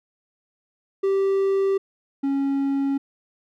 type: tone pair in turn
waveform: triangle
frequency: 390 / 275.8 Hz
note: G4 / C#4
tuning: -9 / -9 cents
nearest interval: tritone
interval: 600 cents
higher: first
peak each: -16 / -18 dBFS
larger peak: first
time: 1.03-1.78 / 2.23-2.98 s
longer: neither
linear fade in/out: 10 ms
effects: none